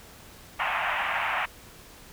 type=band-pass noise; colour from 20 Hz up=pink; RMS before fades=-28 dBFS; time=0.59-1.46 s; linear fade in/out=10 ms; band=700 to 2800 Hz; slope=48 dB/octave; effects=pink hiss -49 dBFS RMS until 2.12 s